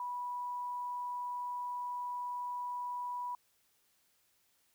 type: tone with quantisation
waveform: sine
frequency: 981 Hz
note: B5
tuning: 12 cents flat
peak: -36 dBFS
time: 0-3.35 s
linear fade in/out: 2 ms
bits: 11
effects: white hiss -73 dBFS RMS until 4.74 s